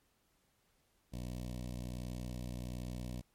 15% pulse tone with notch filter, 61.3 Hz, B1, 12 cents flat, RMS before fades -42 dBFS, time 1.12-3.22 s, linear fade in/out 20 ms, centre 1400 Hz, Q 0.56, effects pink hiss -75 dBFS RMS until 3.34 s + MP3 64 kbps

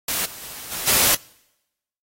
white noise with level steps, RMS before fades -23 / -38 / -36 / -29 / -17 dBFS, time 0.08-1.15 s, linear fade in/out 5 ms, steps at 0.25 / 0.42 / 0.71 / 0.87 s, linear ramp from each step 10 ms, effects noise-tail reverb RT60 0.9 s tail -25 dB re dry + AAC 48 kbps

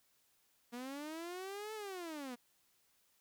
sawtooth linear two-way sweep, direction up then down, 235.2 to 440 to 235.2 Hz, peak -39 dBFS, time 0.72-2.36 s, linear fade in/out 20 ms, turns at 1.74 s, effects white hiss -74 dBFS RMS until 3.2 s

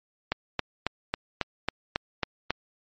click train, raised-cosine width 0.3 ms, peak -9 dBFS, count 9, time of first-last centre 0.32-2.506 s, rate 3.66 Hz, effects MP3 32 kbps

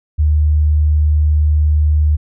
sine tone, 75.7 Hz, D#2, 47 cents flat, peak -9 dBFS, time 0.18-2.17 s, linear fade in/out 20 ms, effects none

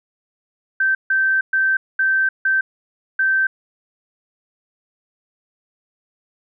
sine tone bursts at uneven times, 1554 Hz, G6, 16 cents flat, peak -14 dBFS, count 6, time 0.8-0.95 / 1.1-1.41 / 1.53-1.77 / 1.99-2.29 / 2.45-2.61 / 3.19-3.47 s, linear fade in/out 5 ms, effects none

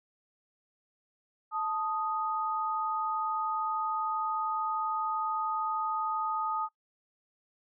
sine tone pair together, 877.5 / 1244.5 Hz, A5 / D#6, -5 / 0 cents, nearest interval tritone, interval 605 cents, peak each -33 / -31 dBFS, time 1.51-6.69 s, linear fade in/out 50 ms, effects noise-tail reverb RT60 0.1 s tail -20 dB re dry

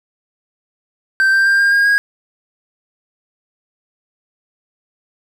triangle tone with pitch steps, 1560 / 1575.4 / 1590.9 / 1606.6 / 1622.5 / 1638.5 Hz, G6 / G6 / G6 / G6 / G#6 / G#6, -9 / +8 / +25 / +42 / -41 / -24 cents, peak -8 dBFS, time 1.2-1.98 s, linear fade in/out 0 ms, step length 130 ms, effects none

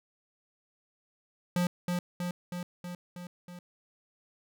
square tone with echo, 177 Hz, F3, 23 cents sharp, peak -26 dBFS, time 1.56-1.67 s, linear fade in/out 2 ms, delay 320 ms, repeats 6, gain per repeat -3 dB, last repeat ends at 3.59 s, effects none

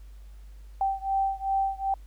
sine beating tone pair, 778 / 780.6 Hz, G5 / G5, -13 / -8 cents, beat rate 2.6 Hz, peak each -27 / -28 dBFS, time 0.81-1.94 s, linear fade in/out 2 ms, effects added 50 Hz sine -43 dBFS peak until 2.06 s + pink hiss -64 dBFS RMS until 2.06 s

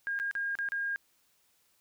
sine tone with dropouts, 1619 Hz, G#6, 45 cents flat, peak -30 dBFS, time 0.07-0.96 s, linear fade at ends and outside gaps 0 ms, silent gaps 0.19-0.199 / 0.312-0.352 / 0.553-0.588 / 0.688-0.72 s, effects white hiss -70 dBFS RMS until 1.8 s

